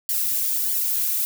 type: noise with flanger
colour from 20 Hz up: violet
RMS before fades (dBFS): -23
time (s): 0.09-1.25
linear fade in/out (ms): 0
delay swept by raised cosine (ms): 0.77 to 2.77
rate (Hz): 1.6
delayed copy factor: -0.85
effects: none